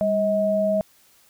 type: tone pair together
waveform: sine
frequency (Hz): 200 / 635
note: G3 / D#5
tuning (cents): +35 / +35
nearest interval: octave + minor sixth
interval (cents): 2000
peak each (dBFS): -25 / -19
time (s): 0.01-0.81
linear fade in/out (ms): 0
effects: white hiss -57 dBFS RMS until 1.29 s